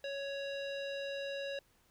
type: tone with low-pass filter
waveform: square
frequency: 556 Hz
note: C#5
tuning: 5 cents sharp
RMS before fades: -40 dBFS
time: 0.04-1.59 s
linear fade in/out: 2 ms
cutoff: 3700 Hz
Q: 2.5
effects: pink hiss -70 dBFS RMS until 1.9 s